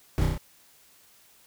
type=noise with echo; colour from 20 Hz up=brown; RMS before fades=-25 dBFS; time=0.18-0.25 s; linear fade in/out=0 ms; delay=32 ms; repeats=4; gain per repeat=-2 dB; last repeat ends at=0.378 s; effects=white hiss -58 dBFS RMS until 1.46 s